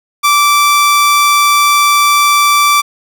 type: tone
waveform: sawtooth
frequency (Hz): 1166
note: D6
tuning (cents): -13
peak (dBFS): -3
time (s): 0.23-2.82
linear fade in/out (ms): 20
effects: none